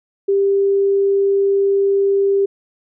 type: tone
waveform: sine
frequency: 395.6 Hz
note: G4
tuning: 16 cents sharp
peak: -12 dBFS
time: 0.28-2.46 s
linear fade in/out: 10 ms
effects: none